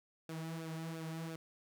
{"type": "tone with flanger", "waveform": "sawtooth", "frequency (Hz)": 162.2, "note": "E3", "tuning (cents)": -28, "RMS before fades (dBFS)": -43, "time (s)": [0.29, 1.36], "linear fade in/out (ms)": 2, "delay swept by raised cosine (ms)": [0.97, 4.37], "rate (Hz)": 2.9, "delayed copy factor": -0.65, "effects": []}